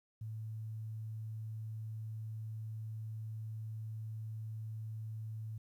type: tone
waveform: sine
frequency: 110 Hz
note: A2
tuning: in tune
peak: -40 dBFS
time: 0.21-5.58 s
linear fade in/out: 5 ms
effects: 12-bit